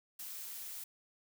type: noise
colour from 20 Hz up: blue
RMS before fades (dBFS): -45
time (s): 0.19-0.84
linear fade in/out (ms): 5
effects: none